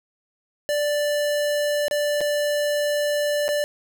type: tone with dropouts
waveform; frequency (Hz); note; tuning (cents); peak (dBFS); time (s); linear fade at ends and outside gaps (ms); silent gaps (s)
square; 587.3; D5; 0; -21; 0.69-3.64; 0; 1.882-1.911 / 2.207-2.213 / 3.481-3.489
effects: none